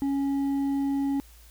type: tone with hard clipping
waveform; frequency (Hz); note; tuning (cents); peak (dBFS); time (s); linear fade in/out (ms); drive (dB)
sine; 277.2; C#4; 0; -25; 0.02-1.2; 0; 4
effects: added 57 Hz sine -50 dBFS peak until 1.5 s + white hiss -56 dBFS RMS until 1.5 s